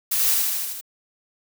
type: noise with echo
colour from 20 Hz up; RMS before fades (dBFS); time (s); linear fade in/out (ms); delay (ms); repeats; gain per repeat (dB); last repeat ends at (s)
blue; -22; 0.11-0.35; 10; 77; 6; -2; 0.812
effects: none